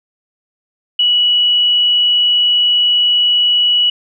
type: tone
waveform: sine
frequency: 2935 Hz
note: F#7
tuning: 15 cents flat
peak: -9 dBFS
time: 0.99-3.9 s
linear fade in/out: 5 ms
effects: none